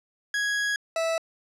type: tone pair in turn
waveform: 40% pulse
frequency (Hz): 1661.2 / 655.6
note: G#6 / E5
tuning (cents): 0 / -10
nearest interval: octave + major third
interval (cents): 1610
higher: first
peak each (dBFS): -23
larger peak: neither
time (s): 0.34-0.76 / 0.96-1.18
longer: first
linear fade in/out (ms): 2
effects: low-pass 8000 Hz 12 dB/octave